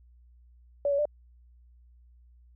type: tone with pitch steps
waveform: sine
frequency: 571 / 563 / 593 Hz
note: D5 / C#5 / D5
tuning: -49 / +27 / +17 cents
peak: -23 dBFS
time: 0.85-1.054 s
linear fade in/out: 2 ms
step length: 68 ms
effects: added 60 Hz sine -54 dBFS peak until 2.55 s